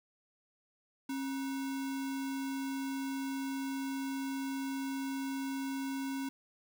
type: tone with sample-and-hold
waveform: sine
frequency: 270 Hz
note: C#4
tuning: 45 cents flat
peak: -34 dBFS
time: 1.09-6.29 s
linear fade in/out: 5 ms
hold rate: 1225 Hz
effects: none